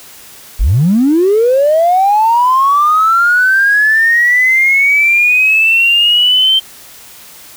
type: linear sweep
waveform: triangle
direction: up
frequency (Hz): 32.7 to 3136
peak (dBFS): -3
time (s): 0.59-6.6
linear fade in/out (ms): 20
effects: tanh soft clip ceiling -4 dBFS + white hiss -36 dBFS RMS until 7.56 s